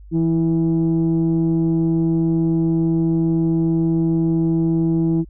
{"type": "tone pair together", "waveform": "sine", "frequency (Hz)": [165.12, 327.2], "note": ["E3", "E4"], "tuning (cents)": [3, -13], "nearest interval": "octave", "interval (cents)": 1184, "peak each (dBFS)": -16, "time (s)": [0.11, 5.25], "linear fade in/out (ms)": 50, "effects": ["tanh soft clip ceiling -11 dBFS", "added 50 Hz sine -38 dBFS peak until 5.29 s"]}